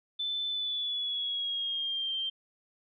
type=tone with pitch glide; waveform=sine; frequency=3520 to 3154 Hz; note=A7 to G7; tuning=0 to +10 cents; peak=-30 dBFS; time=0.19-2.3 s; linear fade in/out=10 ms; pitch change=-190 cents; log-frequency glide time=0.49-2.14 s; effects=none